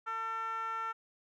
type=tone with band-pass filter; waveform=10% pulse; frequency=450 Hz; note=A4; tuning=39 cents sharp; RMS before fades=-37 dBFS; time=0.06-0.93 s; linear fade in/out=20 ms; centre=1200 Hz; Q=9.7; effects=none